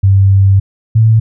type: tone pair in turn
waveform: sine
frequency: 97.5 / 111.35 Hz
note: G2 / A2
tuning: -9 / +21 cents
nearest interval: major second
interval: 230 cents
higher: second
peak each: -4 dBFS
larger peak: neither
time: 0.03-0.6 / 0.95-1.2 s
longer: first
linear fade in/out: 10 ms
effects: none